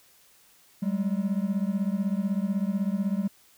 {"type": "beating tone pair", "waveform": "triangle", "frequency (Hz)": [190.9, 206.9], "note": ["G3", "G#3"], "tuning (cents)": [-46, -6], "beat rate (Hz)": 16, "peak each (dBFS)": [-25, -26], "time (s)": [0.82, 3.28], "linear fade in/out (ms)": 10, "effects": ["white hiss -59 dBFS RMS until 3.57 s"]}